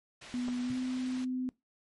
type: low-pass noise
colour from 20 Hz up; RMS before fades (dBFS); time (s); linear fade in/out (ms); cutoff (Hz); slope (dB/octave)
white; -50; 0.21-1.25; 10; 4200; 12
type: tone with pitch glide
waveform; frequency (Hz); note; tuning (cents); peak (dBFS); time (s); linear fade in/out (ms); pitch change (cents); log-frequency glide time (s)
sine; 246.9 to 255; B3 to C4; 0 to -44; -31; 0.34-1.49; 0; +56; 0.62-0.76
type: clicks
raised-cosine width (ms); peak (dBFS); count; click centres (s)
1; -30; 2; 0.481 / 0.486
type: tone with exponential decay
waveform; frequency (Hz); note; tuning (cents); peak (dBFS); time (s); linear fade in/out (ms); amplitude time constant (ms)
sine; 125.5; B2; +28; -36; 0.7-0.79; 2; 19
effects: noise-tail reverb RT60 0.2 s tail -21 dB re dry + MP3 48 kbps